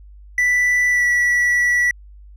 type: tone with pitch glide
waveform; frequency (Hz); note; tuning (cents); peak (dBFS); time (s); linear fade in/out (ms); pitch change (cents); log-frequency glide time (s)
triangle; 1975.5 to 1948.3; B6 to B6; 0 to -24; -12; 0.38-1.91; 2; -24; 0.9-1.05
effects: added 50 Hz sine -39 dBFS peak until 2.36 s